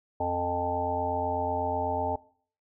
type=harmonic tone; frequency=88.1 Hz; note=F2; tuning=16 cents sharp; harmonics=1 / 3 / 5 / 7 / 9 / 10; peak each=-36 / -37 / -35 / -32 / -31 / -32 dBFS; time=0.2-2.16 s; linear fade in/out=5 ms; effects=noise-tail reverb RT60 0.5 s tail -21 dB re dry